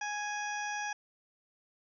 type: harmonic tone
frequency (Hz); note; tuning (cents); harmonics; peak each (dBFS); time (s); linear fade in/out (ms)
830.6; G#5; 0; 1 / 2 / 3 / 4 / 6 / 7 / 8; -37 / -38 / -43 / -50 / -52 / -45 / -58; 0.01-0.93; 5
effects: none